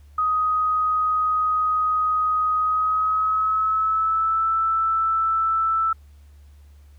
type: tone with pitch glide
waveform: sine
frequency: 1253 to 1322.2 Hz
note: D#6 to E6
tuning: +12 to +5 cents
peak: -18 dBFS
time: 0.18-5.93 s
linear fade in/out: 5 ms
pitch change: +93 cents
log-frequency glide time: 2.58-4.49 s
effects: added 72 Hz sine -45 dBFS peak until 6.98 s + pink hiss -63 dBFS RMS until 6.98 s